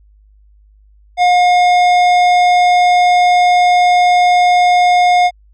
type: tone with tanh clipping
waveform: sine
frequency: 716 Hz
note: F5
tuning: 43 cents sharp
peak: -9 dBFS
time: 1.17-5.31 s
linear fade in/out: 50 ms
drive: 14 dB
effects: added 51 Hz sine -44 dBFS peak until 5.53 s